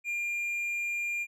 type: tone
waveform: triangle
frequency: 2400 Hz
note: D7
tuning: 37 cents sharp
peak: -28 dBFS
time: 0.04-1.27 s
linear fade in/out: 50 ms
effects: none